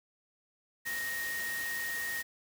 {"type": "tone in noise", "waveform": "sine", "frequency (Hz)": 1864.7, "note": "A#6", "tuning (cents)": 0, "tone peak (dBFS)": -34, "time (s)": [0.85, 2.23], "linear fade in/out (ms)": 20, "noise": "white", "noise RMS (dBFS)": -41, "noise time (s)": [0.85, 2.23], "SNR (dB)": 4, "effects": []}